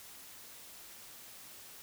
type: silence
effects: white hiss -52 dBFS RMS until 1.82 s